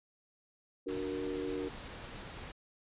sine chord, D augmented, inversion none, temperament equal, 293.7 / 370 / 466.2 Hz, D4 / F#4 / A#4, 0 / 0 / 0 cents, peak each -39 dBFS, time 0.86-1.69 s, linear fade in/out 10 ms
pink noise, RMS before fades -46 dBFS, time 0.88-2.52 s, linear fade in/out 10 ms
effects resampled to 8000 Hz

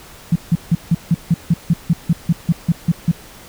sine tone bursts, 167.5 Hz, E3, 28 cents sharp, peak -9 dBFS, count 15, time 0.32-3.115 s, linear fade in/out 5 ms, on 37 ms, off 160 ms, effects pink hiss -40 dBFS RMS until 3.48 s

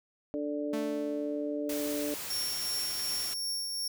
harmonic tone, 146.83 Hz, D3, in tune, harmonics 2 / 3 / 4, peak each -33 / -38 / -36 dBFS, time 0.34-2.14 s, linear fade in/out 0 ms
sawtooth tone with exponential decay, 220.5 Hz, A3, 4 cents sharp, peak -29 dBFS, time 0.73-1.75 s, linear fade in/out 5 ms, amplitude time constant 220 ms
white noise, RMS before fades -39 dBFS, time 1.69-3.34 s, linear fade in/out 5 ms
sawtooth tone with tremolo, 5500 Hz, F8, 27 cents flat, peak -28 dBFS, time 2.3-3.88 s, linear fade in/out 5 ms, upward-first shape triangle, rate 2.7 Hz, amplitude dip 35%
effects none

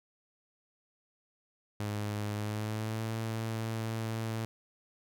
sawtooth tone with pitch glide, 104.5 to 112 Hz, G#2 to A2, +11 to +31 cents, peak -29 dBFS, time 1.8-4.45 s, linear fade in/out 0 ms, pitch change +120 cents, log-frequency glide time 2.33-3.09 s, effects none

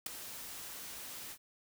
white noise with ADSR envelope, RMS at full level -33 dBFS, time 0.06-1.38 s, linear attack 6 ms, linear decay 4 ms, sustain -13 dB, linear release 64 ms, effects none

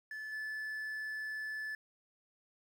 triangle tone with level steps, 1737 Hz, A6, 23 cents flat, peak -39 / -36 dBFS, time 0.11-1.75 s, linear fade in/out 2 ms, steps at 0.32 s, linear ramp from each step 10 ms, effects 11-bit

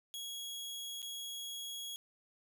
sawtooth tone with dropouts, 3322 Hz, G#7, in tune, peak -38 dBFS, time 0.14-1.96 s, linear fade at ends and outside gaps 0 ms, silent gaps 1.019-1.027 s, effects none

